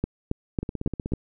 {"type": "two click trains", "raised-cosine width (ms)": 3, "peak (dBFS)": [-11, -17], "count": [5, 9], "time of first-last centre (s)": [[0.04, 1.136], [0.63, 1.121]], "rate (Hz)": [3.65, 16.3], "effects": []}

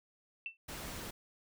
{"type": "tone with exponential decay", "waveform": "sine", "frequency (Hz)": 2678, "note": "E7", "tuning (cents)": 27, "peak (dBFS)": -34, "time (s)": [0.46, 0.57], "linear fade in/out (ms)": 1, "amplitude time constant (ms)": 23}
{"type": "noise", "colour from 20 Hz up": "pink", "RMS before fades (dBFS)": -44, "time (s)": [0.68, 1.11], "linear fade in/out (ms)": 10}
{"effects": []}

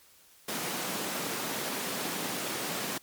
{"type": "high-pass noise", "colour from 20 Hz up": "pink", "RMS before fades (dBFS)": -34, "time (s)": [0.48, 2.98], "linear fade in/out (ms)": 5, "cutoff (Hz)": 170, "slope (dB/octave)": 24, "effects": ["white hiss -59 dBFS RMS until 3.02 s", "MP3 96 kbps"]}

